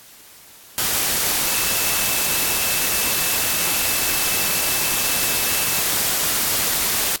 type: tone in noise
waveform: sine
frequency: 2637 Hz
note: E7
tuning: in tune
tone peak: -30 dBFS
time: 1.47-5.8 s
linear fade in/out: 0 ms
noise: white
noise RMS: -20 dBFS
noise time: 0.78-7.16 s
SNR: -13 dB
effects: white hiss -45 dBFS RMS until 7.2 s + AAC 64 kbps